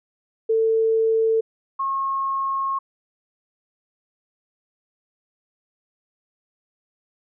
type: tone pair in turn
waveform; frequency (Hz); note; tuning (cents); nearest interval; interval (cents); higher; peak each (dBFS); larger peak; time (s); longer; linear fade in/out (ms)
sine; 446.7 / 1084.8; A4 / C#6; +26 / -38; octave + minor third; 1536; second; -16 / -21; first; 0.49-1.41 / 1.79-2.79; second; 10
effects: none